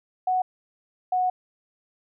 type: tone pair in turn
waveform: sine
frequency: 740 / 734.5 Hz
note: F#5 / F#5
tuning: 0 / -13 cents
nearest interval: unison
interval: 13 cents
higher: first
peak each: -20 dBFS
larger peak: neither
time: 0.27-0.42 / 1.12-1.3 s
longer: second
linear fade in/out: 5 ms
effects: none